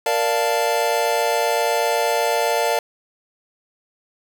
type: chord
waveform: square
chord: Bb major seventh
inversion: none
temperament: equal with one note detuned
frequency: 466.2 / 587.3 / 695.2 / 880 Hz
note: Bb4 / D5 / F5 / A5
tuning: 0 / 0 / -8 / 0 cents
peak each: -24 dBFS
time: 0.06-2.79 s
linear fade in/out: 2 ms
effects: none